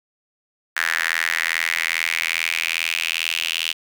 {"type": "tone with high-pass filter sweep", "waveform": "sawtooth", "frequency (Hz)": 82.41, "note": "E2", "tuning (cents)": 0, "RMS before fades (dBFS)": -23, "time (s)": [0.76, 3.73], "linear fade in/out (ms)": 10, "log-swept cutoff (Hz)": [1700, 2900], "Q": 4.6, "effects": []}